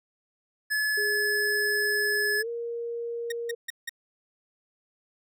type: tone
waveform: square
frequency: 1713 Hz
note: A6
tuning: 47 cents flat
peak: -25 dBFS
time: 0.7-2.43 s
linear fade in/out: 20 ms
type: tone with pitch glide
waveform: sine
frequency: 415.3 to 468.9 Hz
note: G#4 to A#4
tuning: 0 to +10 cents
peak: -30 dBFS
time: 0.97-3.55 s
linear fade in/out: 10 ms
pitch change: +210 cents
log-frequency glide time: 2.37-2.48 s
type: tone bursts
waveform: sawtooth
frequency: 1864.7 Hz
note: A#6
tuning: in tune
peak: -27 dBFS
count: 4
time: 3.3-3.894 s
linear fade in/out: 5 ms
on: 21 ms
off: 170 ms
effects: none